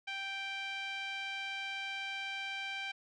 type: tone with low-pass filter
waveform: 5% pulse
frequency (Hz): 784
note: G5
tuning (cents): 0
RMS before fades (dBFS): -40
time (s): 0.07-2.92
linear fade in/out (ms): 10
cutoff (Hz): 2600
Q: 2.1
effects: none